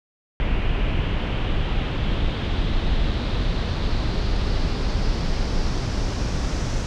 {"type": "noise with low-pass filter sweep", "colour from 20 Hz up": "brown", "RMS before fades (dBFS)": -22, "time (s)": [0.4, 6.86], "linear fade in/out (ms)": 0, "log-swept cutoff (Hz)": [2700, 6100], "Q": 2.9, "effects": []}